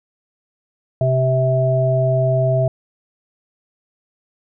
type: harmonic tone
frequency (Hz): 130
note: C3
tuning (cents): -11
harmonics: 1 / 3 / 5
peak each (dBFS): -16 / -26 / -17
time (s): 1.01-2.68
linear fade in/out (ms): 2
effects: none